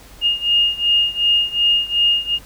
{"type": "beating tone pair", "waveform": "sine", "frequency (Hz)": [2839, 2841.7], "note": ["F7", "F7"], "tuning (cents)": [28, 29], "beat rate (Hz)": 2.7, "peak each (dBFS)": [-16, -18], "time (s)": [0.21, 2.39], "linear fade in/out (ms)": 50, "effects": ["added 50 Hz sine -44 dBFS peak until 2.45 s", "pink hiss -44 dBFS RMS until 2.45 s"]}